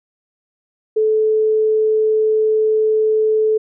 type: tone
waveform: sine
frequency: 434.4 Hz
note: A4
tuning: 22 cents flat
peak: -12 dBFS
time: 0.96-3.58 s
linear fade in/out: 10 ms
effects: none